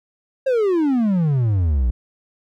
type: exponential sweep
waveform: triangle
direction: down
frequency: 548 to 56.3 Hz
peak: -13 dBFS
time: 0.46-1.91 s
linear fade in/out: 10 ms
effects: none